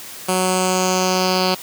10% pulse tone with low-pass filter sweep, 185 Hz, F#3, in tune, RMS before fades -18 dBFS, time 0.28-1.55 s, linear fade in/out 10 ms, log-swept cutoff 9900 to 4400 Hz, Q 3.6, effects white hiss -35 dBFS RMS until 1.62 s + high-pass 100 Hz 12 dB/octave

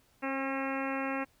harmonic tone with a mistuned harmonic, 270.3 Hz, C#4, 44 cents flat, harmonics 1 / 2 / 3 / 4 / 5 / 6 / 7 / 8 / 9 / 10, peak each -35 / -38 / -40 / -41 / -42 / -43 / -43 / -44 / -45 / -45 dBFS, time 0.22-1.25 s, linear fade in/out 20 ms, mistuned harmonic 2, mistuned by -15 cents, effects pink hiss -67 dBFS RMS until 1.4 s

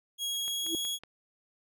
sawtooth tone with pitch glide, 3300 to 3331 Hz, G#7 to G#7, -12 to +4 cents, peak -28 dBFS, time 0.18-0.99 s, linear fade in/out 50 ms, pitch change +16 cents, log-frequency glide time 0.29-0.86 s
click train, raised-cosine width 0.3 ms, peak -30 dBFS, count 4, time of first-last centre 0.48-1.036 s, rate 5.4 Hz
sine tone with exponential growth, 329.6 Hz, E4, in tune, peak -27 dBFS, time 0.61-0.75 s, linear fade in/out 1 ms, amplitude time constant 29 ms
effects none

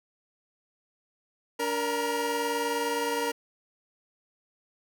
25% pulse tone cluster, 288.7 / 467.8 / 955 Hz, D4 / A#4 / A#5, -30 / +6 / +42 cents, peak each -31 / -25 / -30 dBFS, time 1.59-3.32 s, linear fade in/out 10 ms, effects none

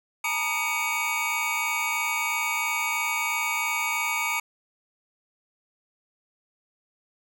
square tone cluster, 881 / 944 / 1221 / 2254 / 2502 Hz, A5 / A#5 / D#6 / C#7 / D#7, +2 / +22 / -33 / +28 / +9 cents, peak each -36 / -33 / -34 / -28 / -35 dBFS, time 0.24-4.4 s, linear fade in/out 5 ms, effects none

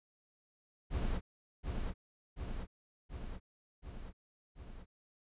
brown noise with echo, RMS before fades -34 dBFS, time 0.9-1.21 s, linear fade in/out 50 ms, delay 730 ms, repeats 5, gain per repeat -3 dB, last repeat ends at 4.86 s, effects resampled to 8000 Hz

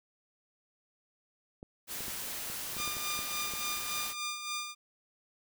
clicks, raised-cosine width 2 ms, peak -32 dBFS, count 10, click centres 1.629 / 2.006 / 2.082 / 2.5 / 2.767 / 2.801 / 2.877 / 2.968 / 3.191 / 3.537 s
white noise, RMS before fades -39 dBFS, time 1.87-4.15 s, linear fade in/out 50 ms
10% pulse tone with tremolo, 1203 Hz, D6, 41 cents sharp, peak -25 dBFS, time 2.76-4.75 s, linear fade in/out 50 ms, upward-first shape sine, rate 3.5 Hz, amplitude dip 55%
effects none

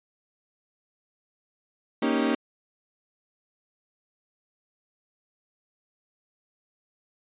35% pulse chord, Eb dominant seventh, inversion second, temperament equal, 233.1 / 277.2 / 311.1 / 392 Hz, Bb3 / Db4 / Eb4 / G4, 0 / 0 / 0 / 0 cents, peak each -25 / -25 / -27 / -29 dBFS, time 2.02-2.35 s, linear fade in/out 5 ms, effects resampled to 8000 Hz

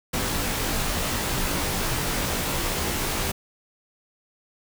pink noise with comb filter, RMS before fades -26 dBFS, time 0.13-3.32 s, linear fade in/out 10 ms, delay 19 ms, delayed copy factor -1, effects none

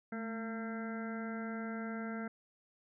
harmonic tone with a mistuned harmonic, 226.9 Hz, A#3, 47 cents flat, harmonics 1 / 2 / 3 / 4 / 6 / 7 / 8 / 9, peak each -39 / -47 / -48 / -55 / -48 / -49 / -60 / -53 dBFS, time 0.12-2.28 s, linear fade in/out 5 ms, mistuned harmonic 1, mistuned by -51 cents, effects none

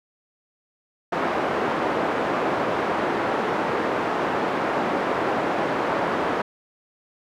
pink band-pass noise, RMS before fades -24 dBFS, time 1.12-6.42 s, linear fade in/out 5 ms, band 330 to 1300 Hz, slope 12 dB/octave, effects none

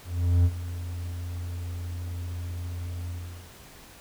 triangle tone with ADSR envelope, 87.4 Hz, F2, 2 cents sharp, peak -14 dBFS, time 0.04-3.52 s, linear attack 410 ms, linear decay 51 ms, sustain -15 dB, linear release 420 ms, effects pink hiss -49 dBFS RMS until 4 s

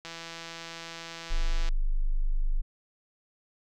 click train, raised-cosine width 0.2 ms, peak -23 dBFS, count 273, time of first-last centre 0.05-1.689 s, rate 166 Hz
sine tone, 25.07 Hz, G0, 40 cents sharp, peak -22 dBFS, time 1.3-2.62 s, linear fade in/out 20 ms
effects none

